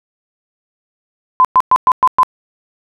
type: tone bursts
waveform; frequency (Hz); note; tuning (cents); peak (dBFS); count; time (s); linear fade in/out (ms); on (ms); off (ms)
sine; 1019; C6; -46; -5; 6; 1.4-2.232; 0; 47; 110
effects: none